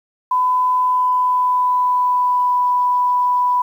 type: tone with pitch glide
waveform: sine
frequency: 1005 to 989.4 Hz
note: B5 to B5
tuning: +30 to +3 cents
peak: -13 dBFS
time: 0.31-3.62 s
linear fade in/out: 5 ms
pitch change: -27 cents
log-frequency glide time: 0.79-2.6 s
effects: 8-bit